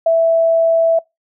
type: tone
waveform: sine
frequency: 659.3 Hz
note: E5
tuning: in tune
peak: -9 dBFS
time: 0.06-0.99 s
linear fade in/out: 5 ms
effects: noise-tail reverb RT60 0.2 s tail -25 dB re dry